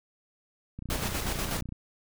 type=click train; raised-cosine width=5 ms; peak=-26 dBFS; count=29; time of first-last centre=0.79-1.723 s; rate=30 Hz
type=noise with tremolo; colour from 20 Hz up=pink; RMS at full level=-31 dBFS; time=0.9-1.61 s; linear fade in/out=2 ms; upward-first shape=square; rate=8.2 Hz; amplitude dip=40%
effects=none